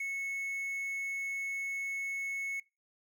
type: tone with quantisation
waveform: triangle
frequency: 2199 Hz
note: C#7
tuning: 14 cents flat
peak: -32 dBFS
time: 0-2.6 s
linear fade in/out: 5 ms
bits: 10
effects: noise-tail reverb RT60 0.3 s tail -24 dB re dry